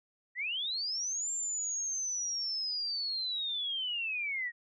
sine linear two-way sweep, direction up then down, 1864.7 to 7390 to 1864.7 Hz, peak -32 dBFS, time 0.35-4.52 s, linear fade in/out 50 ms, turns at 1.31 s, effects none

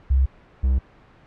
sine / triangle tone pair in turn, 66.2 / 65.1 Hz, C2 / C2, +21 / -8 cents, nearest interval unison, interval 29 cents, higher first, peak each -14 dBFS, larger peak neither, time 0.1-0.26 / 0.63-0.79 s, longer neither, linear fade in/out 10 ms, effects pink hiss -51 dBFS RMS until 1.26 s + low-pass 2000 Hz 12 dB/octave

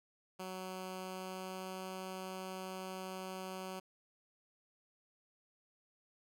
10% pulse tone with pitch glide, 186.3 to 187.6 Hz, F#3 to F#3, +12 to +24 cents, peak -34 dBFS, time 0.39-3.8 s, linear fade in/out 10 ms, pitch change +12 cents, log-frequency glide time 0.98-1.8 s, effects none

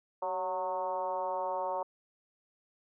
sine tone with frequency modulation, 738 Hz, F#5, 5 cents flat, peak -30 dBFS, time 0.22-1.83 s, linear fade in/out 5 ms, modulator 179 Hz, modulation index 1.7, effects high-pass 400 Hz 12 dB/octave

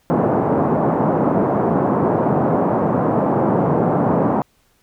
pink band-pass noise, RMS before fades -17 dBFS, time 0.1-4.42 s, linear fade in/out 0 ms, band 140 to 980 Hz, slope 24 dB/octave, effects pink hiss -60 dBFS RMS until 4.82 s

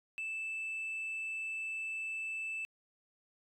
sine tone, 2637 Hz, E7, in tune, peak -34 dBFS, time 0.18-2.65 s, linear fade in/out 0 ms, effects tanh soft clip ceiling -35 dBFS

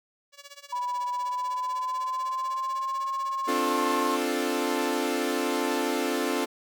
5% pulse tone with tremolo, 568 Hz, C#5, 42 cents sharp, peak -30 dBFS, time 0.32-3.63 s, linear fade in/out 50 ms, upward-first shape sine, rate 16 Hz, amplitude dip 90%
sine tone with pitch glide, 984 to 1073.1 Hz, B5 to C6, -7 to +43 cents, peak -27 dBFS, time 0.72-4.17 s, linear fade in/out 10 ms, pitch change +150 cents, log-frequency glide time 1.13-3.07 s
sawtooth chord, D minor seventh, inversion third, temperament equal, 261.6 / 293.7 / 349.2 / 440 Hz, C4 / D4 / F4 / A4, 0 / 0 / 0 / 0 cents, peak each -27 dBFS, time 3.47-6.46 s, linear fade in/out 20 ms
effects none

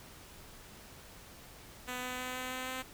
5% pulse tone with pitch steps, 250 / 251.6 / 253.2 / 254.8 / 256.4 / 258.1 Hz, B3 / B3 / B3 / C4 / C4 / C4, +21 / +32 / +43 / -46 / -35 / -23 cents, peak -26 dBFS, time 1.87-2.83 s, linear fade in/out 20 ms, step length 160 ms, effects pink hiss -53 dBFS RMS until 2.93 s

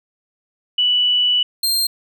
sine / sawtooth tone pair in turn, 2960 / 4186 Hz, F#7 / C8, 0 / 0 cents, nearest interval tritone, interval 600 cents, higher second, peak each -13 dBFS, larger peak neither, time 0.78-1.43 / 1.63-1.87 s, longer first, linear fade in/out 5 ms, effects none

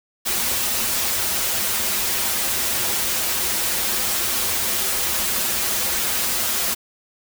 white noise with comb filter, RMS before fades -22 dBFS, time 0.25-6.75 s, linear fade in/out 20 ms, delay 6.8 ms, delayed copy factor -0.9, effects none

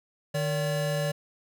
square tone pair together, 152.96 / 574 Hz, D#3 / D5, -29 / -40 cents, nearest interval octave + major seventh, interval 2289 cents, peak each -29 / -30 dBFS, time 0.34-1.12 s, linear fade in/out 10 ms, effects none

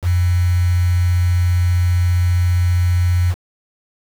sine tone with quantisation, 88.5 Hz, F2, 23 cents sharp, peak -12 dBFS, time 0.02-3.35 s, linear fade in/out 50 ms, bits 5, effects none

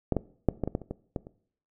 clicks, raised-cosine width 2 ms, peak -10 / -12 / -7 / -14 / -17 / -14 / -28 / -20 / -17 / -30 dBFS, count 10, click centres 0.123 / 0.167 / 0.487 / 0.637 / 0.676 / 0.751 / 0.817 / 0.91 / 1.162 / 1.269 s, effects noise-tail reverb RT60 0.6 s tail -20 dB re dry

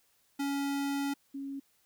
square / sine tone pair in turn, 280 / 275.5 Hz, C#4 / C#4, +18 / -11 cents, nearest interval unison, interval 29 cents, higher first, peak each -31 / -36 dBFS, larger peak first, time 0.39-1.14 / 1.34-1.6 s, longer first, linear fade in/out 10 ms, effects white hiss -70 dBFS RMS until 1.85 s

